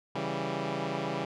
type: chord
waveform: 10% pulse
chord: C# diminished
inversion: none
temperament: equal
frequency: 138.59 / 164.81 / 196 Hz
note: C#3 / E3 / G3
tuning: 0 / 0 / 0 cents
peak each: -27 dBFS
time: 0.15-1.25 s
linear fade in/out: 5 ms
effects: low-pass 4000 Hz 12 dB/octave